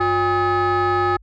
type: tone with frequency modulation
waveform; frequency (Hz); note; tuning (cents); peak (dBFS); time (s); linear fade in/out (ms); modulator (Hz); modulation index
sine; 814; G#5; -35; -13; 0-1.17; 10; 455; 1.5
effects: tanh soft clip ceiling -15 dBFS + added 50 Hz sine -46 dBFS peak until 1.22 s